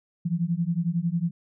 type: beating tone pair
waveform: sine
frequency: 164.81 / 175.81 Hz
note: E3 / F3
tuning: 0 / +12 cents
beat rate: 11 Hz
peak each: -26 / -26 dBFS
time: 0.25-1.31 s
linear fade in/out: 10 ms
effects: none